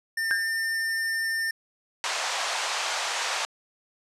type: tone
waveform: square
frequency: 1803 Hz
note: A6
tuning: 42 cents sharp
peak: -26 dBFS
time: 0.17-1.51 s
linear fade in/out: 5 ms
type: tone with exponential decay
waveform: sine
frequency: 1608 Hz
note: G6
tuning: 44 cents sharp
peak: -19 dBFS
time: 0.31-0.53 s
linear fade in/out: 0 ms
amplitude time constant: 47 ms
type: band-pass noise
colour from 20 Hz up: pink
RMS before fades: -29 dBFS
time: 2.04-3.45 s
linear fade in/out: 0 ms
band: 680 to 7700 Hz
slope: 24 dB/octave
effects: low-pass 12000 Hz 12 dB/octave